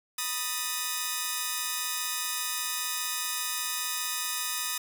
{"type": "tone cluster", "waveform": "5% pulse", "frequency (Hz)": [978, 1247, 1785], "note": ["B5", "D#6", "A6"], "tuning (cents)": [-17, 3, 24], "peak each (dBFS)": [-25, -20, -24], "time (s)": [0.18, 4.78], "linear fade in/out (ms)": 5, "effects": []}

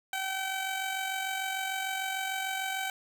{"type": "tone with amplitude modulation", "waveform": "15% pulse", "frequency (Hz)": 767, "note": "G5", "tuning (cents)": -38, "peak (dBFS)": -23, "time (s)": [0.13, 2.9], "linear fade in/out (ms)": 2, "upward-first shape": "sine", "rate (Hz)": 46.7, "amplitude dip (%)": 40, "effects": []}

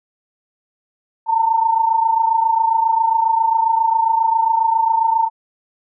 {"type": "tone pair together", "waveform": "sine", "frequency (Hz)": [897, 924.4], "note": ["A5", "A#5"], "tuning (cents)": [33, -15], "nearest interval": "minor second", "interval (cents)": 52, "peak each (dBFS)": [-14, -19], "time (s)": [1.26, 5.3], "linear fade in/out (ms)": 50, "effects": []}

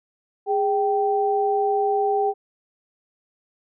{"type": "tone pair together", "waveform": "sine", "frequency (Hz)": [411.8, 779.4], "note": ["G#4", "G5"], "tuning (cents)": [-15, -10], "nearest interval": "major seventh", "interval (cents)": 1105, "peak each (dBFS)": -21, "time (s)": [0.46, 2.34], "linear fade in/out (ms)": 50, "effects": []}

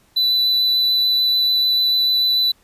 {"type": "tone with vibrato", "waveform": "triangle", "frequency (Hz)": 3984, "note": "B7", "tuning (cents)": 14, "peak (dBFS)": -13, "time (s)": [0.16, 2.52], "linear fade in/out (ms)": 10, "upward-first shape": "sine", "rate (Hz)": 6.8, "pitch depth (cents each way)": 9, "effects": ["pink hiss -57 dBFS RMS until 2.63 s", "resampled to 32000 Hz"]}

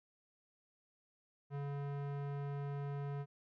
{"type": "tone with low-pass filter", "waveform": "square", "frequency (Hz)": 141.8, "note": "C#3", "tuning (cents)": 40, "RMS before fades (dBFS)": -41, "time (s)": [1.5, 3.26], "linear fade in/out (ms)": 50, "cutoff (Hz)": 1500, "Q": 0.66, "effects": []}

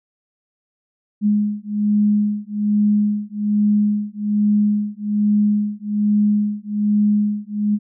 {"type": "beating tone pair", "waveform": "sine", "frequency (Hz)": [207.7, 208.9], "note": ["G#3", "G#3"], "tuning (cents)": [0, 10], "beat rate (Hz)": 1.2, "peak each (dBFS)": -18, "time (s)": [1.21, 7.79], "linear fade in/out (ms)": 50, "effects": []}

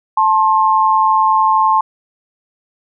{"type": "tone pair together", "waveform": "sine", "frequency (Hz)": [876.1, 1065], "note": ["A5", "C6"], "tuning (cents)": [-8, 30], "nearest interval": "minor third", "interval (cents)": 338, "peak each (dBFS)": -12, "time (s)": [0.17, 1.81], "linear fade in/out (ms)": 5, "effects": []}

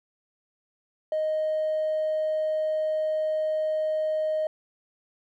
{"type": "tone with hard clipping", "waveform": "sine", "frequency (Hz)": 622.3, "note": "D#5", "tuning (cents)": 0, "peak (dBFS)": -24, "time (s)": [1.12, 4.47], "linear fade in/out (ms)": 2, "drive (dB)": 1, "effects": []}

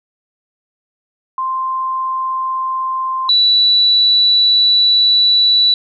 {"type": "tone pair in turn", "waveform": "sine", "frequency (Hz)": [1046, 3949], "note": ["C6", "B7"], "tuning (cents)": [-1, -1], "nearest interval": "octave + major seventh", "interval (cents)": 2300, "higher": "second", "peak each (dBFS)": [-16, -8], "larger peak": "second", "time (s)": [[1.38, 3.29], [3.29, 5.74]], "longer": "second", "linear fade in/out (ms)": 2, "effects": []}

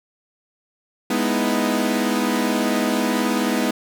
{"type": "chord", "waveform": "sawtooth", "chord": "E major seventh", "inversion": "first", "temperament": "equal", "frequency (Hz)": [207.7, 246.9, 311.1, 329.6], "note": ["G#3", "B3", "D#4", "E4"], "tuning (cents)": [0, 0, 0, 0], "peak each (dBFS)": [-20, -18, -21, -24], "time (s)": [1.1, 3.71], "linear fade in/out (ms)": 5, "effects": []}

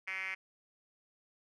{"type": "tone with band-pass filter", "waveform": "5% pulse", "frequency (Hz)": 190, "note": "F#3", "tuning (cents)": 46, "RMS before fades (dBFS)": -39, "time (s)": [0.07, 0.35], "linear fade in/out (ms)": 10, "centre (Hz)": 2200, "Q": 6, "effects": []}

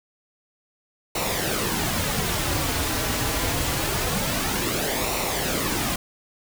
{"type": "noise with flanger", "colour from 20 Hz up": "pink", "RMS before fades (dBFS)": -25, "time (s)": [1.15, 5.96], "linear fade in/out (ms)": 5, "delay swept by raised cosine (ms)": [0.61, 5.61], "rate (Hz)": 0.25, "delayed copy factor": -0.55, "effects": []}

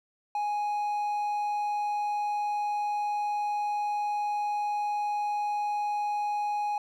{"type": "tone", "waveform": "triangle", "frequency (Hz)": 830.6, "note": "G#5", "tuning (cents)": 0, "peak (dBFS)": -25, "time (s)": [0.35, 6.78], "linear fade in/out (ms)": 2, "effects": []}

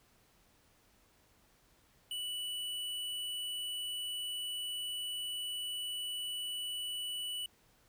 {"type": "tone with hard clipping", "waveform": "sine", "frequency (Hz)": 2960, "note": "F#7", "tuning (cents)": 0, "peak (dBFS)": -38, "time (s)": [2.11, 7.46], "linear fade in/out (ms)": 2, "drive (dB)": 13, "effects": ["pink hiss -68 dBFS RMS until 7.88 s"]}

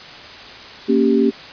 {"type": "chord", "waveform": "sine", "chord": "G diminished", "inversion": "first", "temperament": "equal", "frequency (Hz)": [233.1, 277.2, 392], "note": ["Bb3", "Db4", "G4"], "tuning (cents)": [0, 0, 0], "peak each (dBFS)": [-16, -17, -16], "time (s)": [0.88, 1.31], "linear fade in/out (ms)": 20, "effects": ["white hiss -36 dBFS RMS until 1.52 s", "resampled to 11025 Hz"]}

